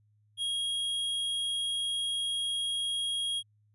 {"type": "tone", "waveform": "square", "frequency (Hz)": 3279, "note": "G#7", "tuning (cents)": -23, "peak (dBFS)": -30, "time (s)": [0.37, 3.43], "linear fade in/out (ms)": 50, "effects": ["added 105 Hz sine -64 dBFS peak until 3.74 s", "resampled to 24000 Hz"]}